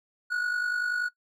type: tone with amplitude modulation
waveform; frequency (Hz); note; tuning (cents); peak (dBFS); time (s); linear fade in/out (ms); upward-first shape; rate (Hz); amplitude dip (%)
triangle; 1461; F#6; -22; -22; 0.3-1.09; 20; sine; 50.3; 60
effects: noise-tail reverb RT60 0.1 s tail -17 dB re dry